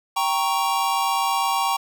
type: chord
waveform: square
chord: G diminished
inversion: none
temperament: equal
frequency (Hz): 784 / 932.3 / 1108.7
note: G5 / Bb5 / Db6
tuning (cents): 0 / 0 / 0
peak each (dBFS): -25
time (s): 0.16-1.77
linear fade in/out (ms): 10
effects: none